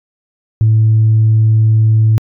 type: tone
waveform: sine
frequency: 110 Hz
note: A2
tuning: in tune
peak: -5 dBFS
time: 0.61-2.18 s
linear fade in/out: 0 ms
effects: tanh soft clip ceiling -3 dBFS